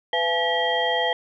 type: tone cluster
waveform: sine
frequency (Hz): 501 / 679 / 850 / 1931 / 3202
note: B4 / F5 / G#5 / B6 / G7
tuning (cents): +25 / -49 / +40 / -39 / +36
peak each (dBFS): -26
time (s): 0.13-1.13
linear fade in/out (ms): 2
effects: tanh soft clip ceiling -9 dBFS